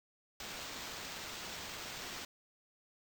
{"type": "noise with sample-and-hold", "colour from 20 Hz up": "white", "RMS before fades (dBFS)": -45, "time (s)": [0.4, 2.25], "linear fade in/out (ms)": 2, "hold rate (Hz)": 11025, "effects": []}